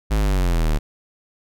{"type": "exponential sweep", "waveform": "square", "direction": "down", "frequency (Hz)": [54.7, 36.71], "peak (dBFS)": -17, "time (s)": [0.1, 0.79], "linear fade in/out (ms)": 20, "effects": []}